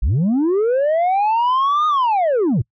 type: linear two-way sweep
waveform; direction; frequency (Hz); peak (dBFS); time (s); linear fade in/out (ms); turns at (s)
sine; up then down; 41.2 to 1244.5 to 91.8; -11; 0.02-2.62; 10; 1.87
effects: noise-tail reverb RT60 0.1 s tail -26 dB re dry + tanh soft clip ceiling -13 dBFS